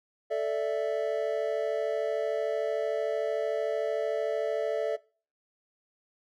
triangle chord, A suspended fourth, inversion none, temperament just, 440 / 586.7 / 660 Hz, A4 / D5 / E5, 0 / -2 / +2 cents, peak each -29 dBFS, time 0.3-4.97 s, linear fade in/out 20 ms, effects noise-tail reverb RT60 0.4 s tail -22 dB re dry

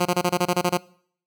10% pulse tone bursts, 177.9 Hz, F3, 32 cents sharp, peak -10 dBFS, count 10, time 0-0.775 s, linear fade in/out 10 ms, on 55 ms, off 25 ms, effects noise-tail reverb RT60 0.6 s tail -23 dB re dry

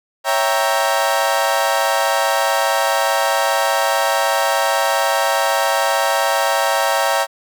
30% pulse chord, C# diminished seventh, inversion none, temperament equal, 554.4 / 659.3 / 784 / 932.3 Hz, C#5 / E5 / G5 / Bb5, 0 / 0 / 0 / 0 cents, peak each -18 dBFS, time 0.24-7.27 s, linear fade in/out 50 ms, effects none

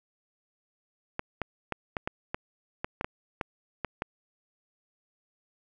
clicks, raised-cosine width 0.5 ms, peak -15 dBFS, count 12, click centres 1.194 / 1.417 / 1.723 / 1.968 / 2.075 / 2.345 / 2.845 / 3.011 / 3.045 / 3.412 / 3.847 / 4.021 s, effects none

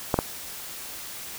clicks, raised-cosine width 1 ms, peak -6 dBFS, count 2, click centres 0.142 / 0.189 s, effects white hiss -38 dBFS RMS until 1.38 s

